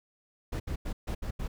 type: noise bursts at uneven times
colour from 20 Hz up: brown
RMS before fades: -33 dBFS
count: 6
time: 0.52-0.6 / 0.67-0.76 / 0.85-0.93 / 1.07-1.15 / 1.22-1.31 / 1.39-1.48 s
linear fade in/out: 10 ms
effects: none